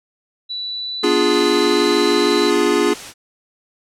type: tone with pitch glide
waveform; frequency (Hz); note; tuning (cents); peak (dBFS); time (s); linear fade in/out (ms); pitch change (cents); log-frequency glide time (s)
sine; 3951 to 4022; B7 to B7; 0 to +31; -23; 0.49-2.51; 20; +31; 0.62-1.83
type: chord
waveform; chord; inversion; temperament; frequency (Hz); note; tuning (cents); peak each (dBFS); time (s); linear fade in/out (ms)
square; B diminished seventh; none; equal; 246.9 / 293.7 / 349.2 / 415.3; B3 / D4 / F4 / Ab4; 0 / 0 / 0 / 0; -24 / -21 / -19 / -18; 1.03-2.94; 10
type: noise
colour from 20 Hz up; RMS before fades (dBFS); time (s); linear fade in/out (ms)
white; -32; 1.28-3.14; 50
effects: low-pass 8000 Hz 12 dB/octave